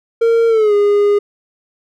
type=tone with pitch glide; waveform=triangle; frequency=460 to 409.8 Hz; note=A#4 to G#4; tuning=-23 to -23 cents; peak=-7 dBFS; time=0.21-1.19 s; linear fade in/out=10 ms; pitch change=-200 cents; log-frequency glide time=0.48-0.74 s; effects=none